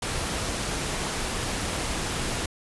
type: noise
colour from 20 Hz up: pink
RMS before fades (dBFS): -29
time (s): 0.02-2.46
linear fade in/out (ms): 5
effects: resampled to 24000 Hz